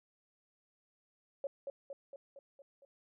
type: tone with echo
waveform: sine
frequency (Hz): 554.4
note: C#5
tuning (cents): 0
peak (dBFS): -34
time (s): 1.44-1.47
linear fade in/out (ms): 2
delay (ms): 230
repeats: 6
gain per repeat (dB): -4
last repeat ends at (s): 2.85
effects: none